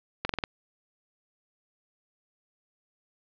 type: slowing click train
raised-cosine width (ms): 0.3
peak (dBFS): -12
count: 5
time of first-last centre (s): 0.25-0.438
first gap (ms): 43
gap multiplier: 1.06
effects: resampled to 11025 Hz + 9-bit